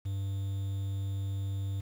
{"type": "tone with quantisation", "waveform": "triangle", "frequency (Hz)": 97.9, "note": "G2", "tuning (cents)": -2, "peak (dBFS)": -29, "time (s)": [0.05, 1.81], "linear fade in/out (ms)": 10, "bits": 9, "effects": []}